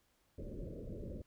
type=low-pass noise; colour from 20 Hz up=pink; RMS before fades=-45 dBFS; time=0.38-1.22 s; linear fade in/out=2 ms; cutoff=590 Hz; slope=96 dB/octave; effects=pink hiss -75 dBFS RMS until 1.26 s